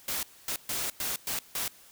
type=noise bursts at uneven times; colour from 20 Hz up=white; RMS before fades=-32 dBFS; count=6; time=0.08-0.23 / 0.48-0.56 / 0.69-0.9 / 1-1.16 / 1.27-1.39 / 1.55-1.68 s; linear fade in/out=2 ms; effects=white hiss -55 dBFS RMS until 1.91 s